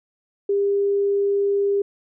sine tone, 400.9 Hz, G4, 39 cents sharp, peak -17 dBFS, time 0.49-1.82 s, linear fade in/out 5 ms, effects none

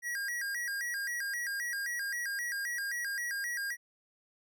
square tone with vibrato, 1760 Hz, A6, in tune, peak -34 dBFS, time 0.02-3.77 s, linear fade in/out 50 ms, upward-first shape square, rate 3.8 Hz, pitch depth 150 cents each way, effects none

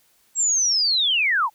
sine linear sweep, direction down, 7670 to 800 Hz, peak -17 dBFS, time 0.35-1.5 s, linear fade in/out 50 ms, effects white hiss -61 dBFS RMS until 1.54 s

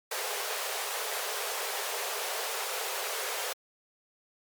pink high-pass noise, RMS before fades -34 dBFS, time 0.11-3.53 s, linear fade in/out 5 ms, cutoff 400 Hz, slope 96 dB/octave, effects Opus 48 kbps

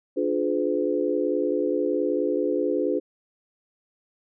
sine chord, D diminished seventh, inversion none, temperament just, 293.7 / 352.4 / 422.9 / 507.5 Hz, D4 / F4 / Ab4 / Cb5, 0 / +16 / +31 / +47 cents, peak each -27 dBFS, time 0.16-3 s, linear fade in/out 20 ms, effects none

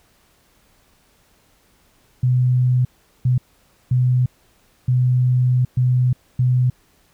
sine tone bursts at uneven times, 125.8 Hz, B2, 32 cents sharp, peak -13 dBFS, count 6, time 2.23-2.85 / 3.25-3.38 / 3.91-4.26 / 4.88-5.65 / 5.77-6.13 / 6.39-6.7 s, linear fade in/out 5 ms, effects pink hiss -58 dBFS RMS until 7.13 s

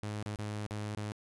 sawtooth tone with dropouts, 105.2 Hz, G#2, 23 cents sharp, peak -32 dBFS, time 0.03-1.12 s, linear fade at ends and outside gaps 0 ms, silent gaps 0.227-0.26 / 0.358-0.388 / 0.665-0.709 / 0.949-0.972 s, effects resampled to 24000 Hz

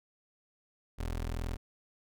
25% pulse tone, 41.48 Hz, E1, 12 cents sharp, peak -30 dBFS, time 0.98-1.57 s, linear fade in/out 20 ms, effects none

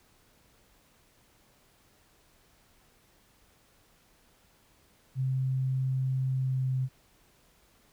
sine tone with pitch glide, 131.3 to 130.17 Hz, C3 to C3, +6 to -9 cents, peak -26 dBFS, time 5.15-6.89 s, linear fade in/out 50 ms, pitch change -15 cents, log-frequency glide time 6.31-6.76 s, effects pink hiss -64 dBFS RMS until 7.92 s

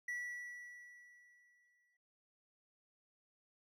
triangle tone with exponential decay, 1949 Hz, B6, 23 cents flat, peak -36 dBFS, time 0.08-1.97 s, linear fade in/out 5 ms, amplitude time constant 410 ms, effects none

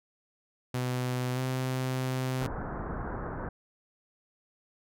sawtooth tone with pitch glide, 125.9 to 129.36 Hz, B2 to C3, +34 to -19 cents, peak -25 dBFS, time 0.74-2.47 s, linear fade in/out 5 ms, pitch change +47 cents, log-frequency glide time 1.34-1.39 s
pink low-pass noise, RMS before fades -36 dBFS, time 2.41-3.49 s, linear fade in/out 5 ms, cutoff 1600 Hz, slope 48 dB/octave
effects none

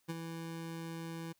25% pulse tone with ADSR envelope, 165.1 Hz, E3, 3 cents sharp, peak -31 dBFS, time 0.08-1.33 s, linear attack 20 ms, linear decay 31 ms, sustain -6 dB, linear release 14 ms, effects white hiss -75 dBFS RMS until 1.39 s

